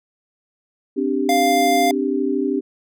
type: chord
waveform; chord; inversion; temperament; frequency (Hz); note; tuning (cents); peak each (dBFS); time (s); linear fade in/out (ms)
sine; C suspended second; none; just; 261.6 / 294.3 / 392.4; C4 / D4 / G4; 0 / +4 / +2; -22; 0.96-2.61; 20
type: tone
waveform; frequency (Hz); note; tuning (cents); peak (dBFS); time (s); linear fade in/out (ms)
square; 698.5; F5; 0; -16; 1.29-1.91; 2
effects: none